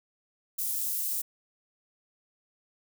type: high-pass noise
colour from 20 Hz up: white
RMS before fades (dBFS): -31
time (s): 0.58-1.22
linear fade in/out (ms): 10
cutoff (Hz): 9700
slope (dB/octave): 12
effects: none